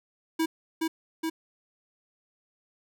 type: tone with echo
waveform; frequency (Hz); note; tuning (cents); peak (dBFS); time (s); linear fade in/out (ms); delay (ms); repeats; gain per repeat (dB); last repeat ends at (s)
square; 323.2; E4; -34; -24; 0.39-0.46; 10; 420; 2; -2; 1.3
effects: none

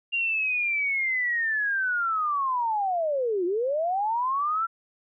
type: linear two-way sweep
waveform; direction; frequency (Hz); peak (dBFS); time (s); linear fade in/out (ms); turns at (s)
sine; down then up; 2794 to 338.9 to 1367; -23; 0.12-4.67; 20; 3.45
effects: none

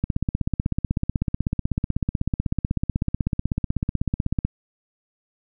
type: click train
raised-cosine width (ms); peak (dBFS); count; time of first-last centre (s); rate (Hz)
5; -9; 72; 0.04-4.45; 16.1
effects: none

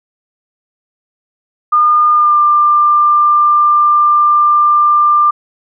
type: tone with pitch glide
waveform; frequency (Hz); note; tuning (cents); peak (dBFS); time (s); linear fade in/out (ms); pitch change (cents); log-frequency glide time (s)
sine; 1213 to 1191.5; D#6 to D6; -44 to +25; -6; 1.72-5.31; 10; -31; 2.12-2.39
effects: none

